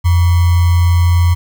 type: tone with sample-and-hold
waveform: sine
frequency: 86.8 Hz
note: F2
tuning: 10 cents flat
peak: -7 dBFS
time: 0.04-1.35 s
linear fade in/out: 20 ms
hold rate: 1050 Hz
effects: none